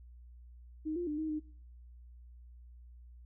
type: tone with pitch steps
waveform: sine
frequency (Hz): 311 / 350.2 / 299.3 / 314.2 / 305.5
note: D#4 / F4 / D4 / D#4 / D#4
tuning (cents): -1 / +5 / +33 / +17 / -32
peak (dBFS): -33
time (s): 0.85-1.4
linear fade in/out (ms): 20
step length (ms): 110
effects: noise-tail reverb RT60 0.6 s tail -24 dB re dry + added 60 Hz sine -51 dBFS peak until 3.25 s

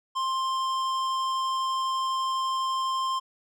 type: tone with hard clipping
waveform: sine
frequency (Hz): 1052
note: C6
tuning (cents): +9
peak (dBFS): -27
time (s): 0.15-3.2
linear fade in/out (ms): 20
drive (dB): 12
effects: none

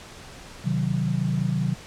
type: chord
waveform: sine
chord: C diminished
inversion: none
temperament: equal with one note detuned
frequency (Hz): 129.83 / 155.56 / 185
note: C3 / Eb3 / Gb3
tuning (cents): -13 / 0 / 0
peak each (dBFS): -26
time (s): 0.64-1.75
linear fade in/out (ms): 20
effects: pink hiss -43 dBFS RMS until 1.86 s + low-pass 8000 Hz 12 dB/octave

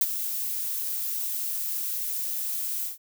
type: noise with ADSR envelope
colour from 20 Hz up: violet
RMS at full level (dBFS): -20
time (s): 0.01-2.98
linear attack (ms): 4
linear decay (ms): 38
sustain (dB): -10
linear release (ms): 140
effects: none

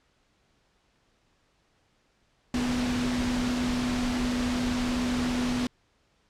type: tone in noise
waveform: sine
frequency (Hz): 246.9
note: B3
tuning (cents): 0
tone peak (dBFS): -26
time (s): 2.54-5.67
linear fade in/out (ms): 2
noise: pink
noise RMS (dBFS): -32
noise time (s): 2.54-5.67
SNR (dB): +3
effects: pink hiss -68 dBFS RMS until 6.29 s + low-pass 6000 Hz 12 dB/octave

